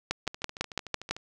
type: two click trains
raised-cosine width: 0.2 ms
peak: -10 / -23 dBFS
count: 7 / 13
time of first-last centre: 0.11-1.11 / 0.27-1.166 s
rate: 6 / 13.4 Hz
effects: none